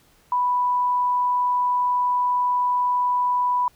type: tone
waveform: sine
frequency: 987.8 Hz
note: B5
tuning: in tune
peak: -18 dBFS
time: 0.32-3.68 s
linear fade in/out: 2 ms
effects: pink hiss -58 dBFS RMS until 3.75 s